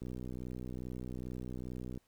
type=click train; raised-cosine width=3 ms; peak=-30 dBFS; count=123; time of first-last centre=0.02-1.975 s; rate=62.4 Hz; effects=pink hiss -74 dBFS RMS until 2.07 s